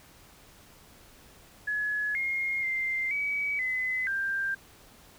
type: tone with pitch steps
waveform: sine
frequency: 1695 / 2138 / 2091 / 2275 / 2026 / 1585 Hz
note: G#6 / C7 / C7 / C#7 / B6 / G6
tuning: +35 / +37 / -2 / +44 / +44 / +19 cents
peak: -27 dBFS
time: 1.67-4.55 s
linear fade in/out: 10 ms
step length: 480 ms
effects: pink hiss -55 dBFS RMS until 5.18 s